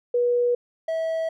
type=tone pair in turn; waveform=sine / triangle; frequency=485 / 649.2 Hz; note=B4 / E5; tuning=-31 / -27 cents; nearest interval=perfect fourth; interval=504 cents; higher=second; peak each=-18 / -21 dBFS; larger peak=first; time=0.14-0.55 / 0.88-1.29 s; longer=neither; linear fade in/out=5 ms; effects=none